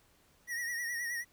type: tone with vibrato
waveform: square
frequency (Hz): 1899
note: A#6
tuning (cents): +32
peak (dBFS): -35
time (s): 0.47-1.25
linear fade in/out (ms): 50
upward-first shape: triangle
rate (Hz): 9.5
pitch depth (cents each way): 67
effects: pink hiss -67 dBFS RMS until 1.32 s